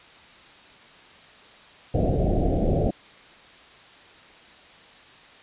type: low-pass noise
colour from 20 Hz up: pink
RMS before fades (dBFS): -22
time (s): 1.94-2.91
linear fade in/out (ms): 5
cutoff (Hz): 740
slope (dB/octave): 96
effects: white hiss -49 dBFS RMS until 5.42 s + resampled to 8000 Hz